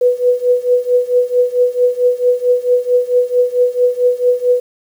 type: tone with tremolo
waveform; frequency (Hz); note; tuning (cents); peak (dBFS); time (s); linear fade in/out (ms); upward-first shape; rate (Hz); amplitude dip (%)
sine; 493.9; B4; 0; -6; 0.01-4.6; 5; triangle; 4.5; 95
effects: 7-bit